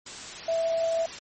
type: tone in noise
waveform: sine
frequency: 659.3 Hz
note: E5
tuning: in tune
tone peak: -23 dBFS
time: 0.48-1.06 s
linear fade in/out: 5 ms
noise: white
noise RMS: -39 dBFS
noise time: 0.06-1.19 s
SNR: +13 dB
effects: MP3 32 kbps